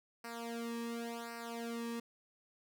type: tone with flanger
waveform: sawtooth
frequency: 233.1 Hz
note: A#3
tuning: in tune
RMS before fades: -42 dBFS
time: 0.24-2 s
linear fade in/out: 5 ms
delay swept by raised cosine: 0.29 to 1.39 ms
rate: 0.91 Hz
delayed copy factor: -0.95
effects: none